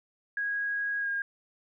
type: tone with pitch glide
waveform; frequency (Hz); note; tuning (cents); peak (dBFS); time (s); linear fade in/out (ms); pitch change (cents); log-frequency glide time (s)
sine; 1648 to 1621.6; G#6 to G#6; -14 to -42; -28; 0.37-1.22; 2; -28; 1-1.08
effects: none